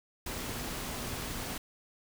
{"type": "tone in noise", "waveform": "sine", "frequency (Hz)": 244.8, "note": "B3", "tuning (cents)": -15, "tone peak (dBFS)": -47, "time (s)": [0.26, 1.58], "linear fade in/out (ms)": 5, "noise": "pink", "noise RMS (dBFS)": -38, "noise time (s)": [0.26, 1.58], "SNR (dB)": -12, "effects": []}